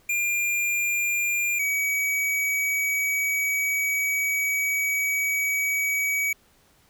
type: tone pair in turn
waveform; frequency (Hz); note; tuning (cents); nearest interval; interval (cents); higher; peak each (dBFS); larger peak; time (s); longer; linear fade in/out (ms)
square; 2400 / 2269; D7 / C#7; +37 / +40; minor second; 97; first; -23; neither; 0.09-1.59 / 1.59-6.33; second; 5
effects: pink hiss -60 dBFS RMS until 6.89 s